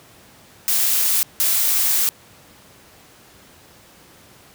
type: noise bursts at uneven times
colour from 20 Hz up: blue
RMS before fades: -18 dBFS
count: 2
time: 0.68-1.23 / 1.4-2.09 s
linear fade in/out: 0 ms
effects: pink hiss -48 dBFS RMS until 4.54 s + high-pass 80 Hz 12 dB/octave